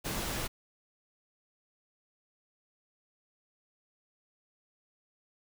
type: noise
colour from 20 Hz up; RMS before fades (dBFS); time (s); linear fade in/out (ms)
pink; -35; 0.04-0.48; 20
effects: none